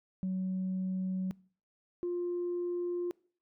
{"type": "tone pair in turn", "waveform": "sine", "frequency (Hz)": [186.9, 351.6], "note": ["F#3", "F4"], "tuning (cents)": [18, 12], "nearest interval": "major seventh", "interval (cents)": 1094, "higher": "second", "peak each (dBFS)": [-29, -30], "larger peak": "first", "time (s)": [[0.23, 1.31], [2.03, 3.11]], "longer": "neither", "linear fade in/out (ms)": 0, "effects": ["noise-tail reverb RT60 0.5 s tail -25 dB re dry", "tanh soft clip ceiling -28 dBFS"]}